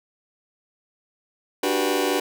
sawtooth chord, G major seventh, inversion second, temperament just, 294 / 367.5 / 392 / 490 Hz, D4 / F#4 / G4 / B4, +2 / -12 / 0 / -14 cents, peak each -22 dBFS, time 1.63-2.2 s, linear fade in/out 5 ms, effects none

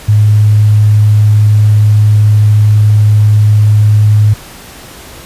sine tone, 105.6 Hz, G#2, 29 cents sharp, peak -3 dBFS, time 0.08-4.34 s, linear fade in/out 10 ms, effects pink hiss -31 dBFS RMS until 5.25 s + resampled to 32000 Hz

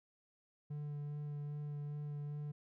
triangle tone with vibrato, 146.83 Hz, D3, in tune, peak -38 dBFS, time 0.7-2.52 s, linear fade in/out 10 ms, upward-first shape sine, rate 2.5 Hz, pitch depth 13 cents each way, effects none

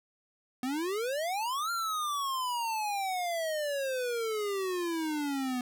square exponential two-way sweep, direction up then down, 245.7 to 1400 to 245.7 Hz, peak -31 dBFS, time 0.63-5.61 s, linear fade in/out 2 ms, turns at 1.71 s, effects none

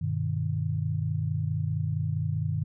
sine chord, G augmented, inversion none, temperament just, 98 / 122.5 / 153.12 Hz, G2 / B2 / D#3, 0 / -14 / -27 cents, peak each -30 / -32 / -29 dBFS, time 0.01-2.64 s, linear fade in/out 10 ms, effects none

